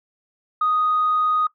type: tone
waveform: sine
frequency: 1244.5 Hz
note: D#6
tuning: in tune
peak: -16 dBFS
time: 0.61-1.47 s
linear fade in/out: 5 ms
effects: noise-tail reverb RT60 0.1 s tail -18 dB re dry + tanh soft clip ceiling -12 dBFS